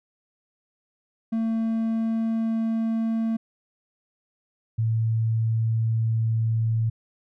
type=tone pair in turn; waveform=triangle / sine; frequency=225.1 / 112.55 Hz; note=A3 / A2; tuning=+40 / +40 cents; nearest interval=octave; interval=1200 cents; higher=first; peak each=-20 dBFS; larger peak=neither; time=1.32-3.37 / 4.78-6.9 s; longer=second; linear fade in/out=10 ms; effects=none